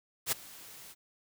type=noise with ADSR envelope; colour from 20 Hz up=white; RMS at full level=-28 dBFS; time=0.26-0.95 s; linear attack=59 ms; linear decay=14 ms; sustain=-22 dB; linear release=37 ms; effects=none